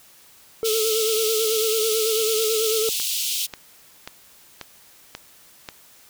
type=tone with vibrato; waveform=triangle; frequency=440 Hz; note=A4; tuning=in tune; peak=-19 dBFS; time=0.63-2.89 s; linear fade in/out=0 ms; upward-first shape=sine; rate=9.1 Hz; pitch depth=50 cents each way
type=high-pass noise; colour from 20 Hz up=pink; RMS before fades=-25 dBFS; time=0.64-3.47 s; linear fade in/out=20 ms; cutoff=2800 Hz; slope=48 dB/octave
type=click train; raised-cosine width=0.2 ms; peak=-15 dBFS; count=6; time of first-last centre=3-5.688 s; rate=1.86 Hz
effects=white hiss -51 dBFS RMS until 6.09 s